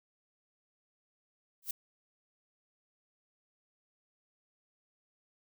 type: noise with exponential growth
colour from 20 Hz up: violet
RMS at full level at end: -29 dBFS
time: 1.62-1.71 s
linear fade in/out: 5 ms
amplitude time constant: 18 ms
effects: none